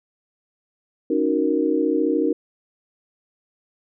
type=chord; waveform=sine; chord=D# minor seventh; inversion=third; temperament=equal; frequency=277.2 / 311.1 / 370 / 466.2 Hz; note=C#4 / D#4 / F#4 / A#4; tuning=0 / 0 / 0 / 0 cents; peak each=-24 / -21 / -25 / -23 dBFS; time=1.1-2.33 s; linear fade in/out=5 ms; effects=none